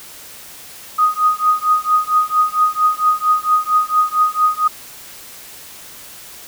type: tone with tremolo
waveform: sine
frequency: 1244.5 Hz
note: D#6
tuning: in tune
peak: -8 dBFS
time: 0.98-4.68 s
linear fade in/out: 10 ms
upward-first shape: triangle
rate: 4.4 Hz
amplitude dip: 100%
effects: white hiss -37 dBFS RMS until 6.47 s